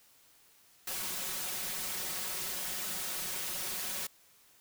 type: noise with comb filter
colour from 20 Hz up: white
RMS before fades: -37 dBFS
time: 0.87-4.07 s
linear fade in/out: 5 ms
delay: 5.4 ms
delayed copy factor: +0.95
effects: white hiss -63 dBFS RMS until 4.6 s